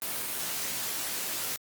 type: noise with comb filter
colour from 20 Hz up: white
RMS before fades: -33 dBFS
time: 0.02-1.56 s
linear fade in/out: 0 ms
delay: 17 ms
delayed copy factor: +0.55
effects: high-pass 100 Hz 12 dB/octave + Opus 32 kbps